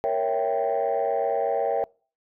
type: chord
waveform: sine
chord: A# diminished seventh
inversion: none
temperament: equal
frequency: 466.2 / 554.4 / 659.3 / 784 Hz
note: A#4 / C#5 / E5 / G5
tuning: 0 / 0 / 0 / 0 cents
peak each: -26 dBFS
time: 0.04-1.84 s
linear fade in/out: 0 ms
effects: noise-tail reverb RT60 0.4 s tail -26 dB re dry + tanh soft clip ceiling -16 dBFS